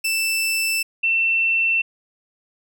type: tone pair in turn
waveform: sawtooth / sine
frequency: 2656 / 2690 Hz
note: E7 / E7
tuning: +12 / +34 cents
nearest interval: unison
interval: 22 cents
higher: second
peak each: -16 dBFS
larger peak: neither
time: 0.04-0.83 / 1.03-1.82 s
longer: neither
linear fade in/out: 10 ms
effects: none